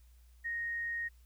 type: tone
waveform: sine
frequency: 1864.7 Hz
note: A#6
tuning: in tune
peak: -34 dBFS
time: 0.44-1.09 s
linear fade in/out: 20 ms
effects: added 60 Hz sine -57 dBFS peak until 1.25 s + white hiss -72 dBFS RMS until 1.25 s